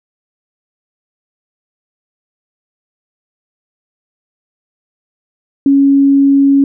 sine tone, 277.2 Hz, C#4, in tune, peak -5 dBFS, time 5.66-6.64 s, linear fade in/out 2 ms, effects none

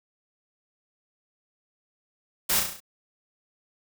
white noise with echo, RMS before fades -24 dBFS, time 2.49-2.6 s, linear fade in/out 10 ms, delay 34 ms, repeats 6, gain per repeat -4 dB, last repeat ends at 2.804 s, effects none

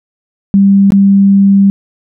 sine tone with dropouts, 197.4 Hz, G3, 12 cents sharp, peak -3 dBFS, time 0.54-1.7 s, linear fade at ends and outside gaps 0 ms, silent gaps 0.905-0.921 s, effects none

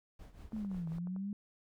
brown noise with tremolo, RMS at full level -49 dBFS, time 0.19-0.99 s, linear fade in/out 5 ms, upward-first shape triangle, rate 5.6 Hz, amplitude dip 80%
clicks, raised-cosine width 1 ms, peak -40 dBFS, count 10, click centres 0.522 / 0.565 / 0.648 / 0.715 / 0.746 / 0.874 / 0.92 / 0.984 / 1.072 / 1.163 s
sine linear two-way sweep, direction down then up, 223.4 to 160 to 206.9 Hz, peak -36 dBFS, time 0.53-1.33 s, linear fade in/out 2 ms, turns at 0.89 s
effects none

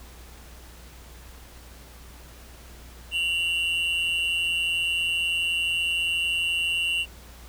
triangle tone pair together, 2757 / 2928 Hz, F7 / F#7, -23 / -19 cents, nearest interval minor second, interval 104 cents, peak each -23 / -26 dBFS, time 3.11-7.06 s, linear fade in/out 50 ms, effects added 60 Hz sine -45 dBFS peak until 7.48 s + pink hiss -49 dBFS RMS until 7.48 s

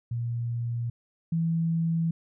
sine tone pair in turn, 118.2 / 165.1 Hz, A#2 / E3, +24 / +3 cents, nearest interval tritone, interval 579 cents, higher second, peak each -27 / -23 dBFS, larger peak second, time 0.11-0.9 / 1.32-2.11 s, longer neither, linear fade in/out 5 ms, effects none

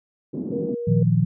pink band-pass noise, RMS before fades -28 dBFS, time 0.33-0.75 s, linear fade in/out 10 ms, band 190 to 320 Hz, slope 24 dB/octave
sine tone, 475.1 Hz, A#4, 33 cents sharp, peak -26 dBFS, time 0.52-1.03 s, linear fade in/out 5 ms
sine chord, Bb suspended fourth, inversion none, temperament equal, 116.54 / 155.56 / 174.61 Hz, Bb2 / Eb3 / F3, 0 / 0 / 0 cents, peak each -20 dBFS, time 0.87-1.25 s, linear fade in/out 10 ms
effects none

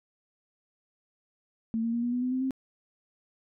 sine tone with pitch steps, 225.5 / 230.6 / 235.9 / 241.3 / 246.8 / 252.4 / 258.1 / 264 Hz, A3 / A#3 / A#3 / B3 / B3 / B3 / C4 / C4, +43 / -19 / +21 / -40 / -1 / +38 / -23 / +16 cents, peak -26 dBFS, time 1.74-2.508 s, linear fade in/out 0 ms, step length 96 ms, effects none

